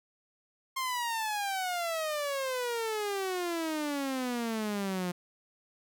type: exponential sweep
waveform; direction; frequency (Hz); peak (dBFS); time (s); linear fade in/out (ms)
sawtooth; down; 1066 to 175.4; -27; 0.76-5.12; 10
effects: none